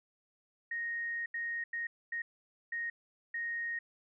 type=tone bursts at uneven times; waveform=sine; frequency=1864.7 Hz; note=A#6; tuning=in tune; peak=-34 dBFS; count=6; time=0.71-1.26 / 1.34-1.64 / 1.73-1.87 / 2.12-2.22 / 2.72-2.9 / 3.34-3.79 s; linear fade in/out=5 ms; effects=none